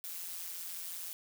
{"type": "noise with amplitude modulation", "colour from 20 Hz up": "blue", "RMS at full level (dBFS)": -39, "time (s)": [0.04, 1.13], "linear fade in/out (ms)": 0, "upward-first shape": "sine", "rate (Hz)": 174, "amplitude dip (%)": 75, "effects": []}